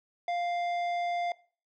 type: tone with tanh clipping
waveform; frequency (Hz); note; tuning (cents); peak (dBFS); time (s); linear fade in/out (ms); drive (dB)
triangle; 698.5; F5; 0; -30; 0.28-1.32; 2; 15
effects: noise-tail reverb RT60 0.4 s tail -20 dB re dry